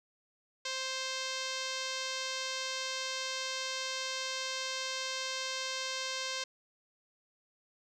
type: tone with low-pass filter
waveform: 5% pulse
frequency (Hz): 525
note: C5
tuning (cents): +6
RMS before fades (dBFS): -37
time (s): 0.65-6.44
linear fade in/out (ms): 5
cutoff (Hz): 5900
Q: 1.3
effects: none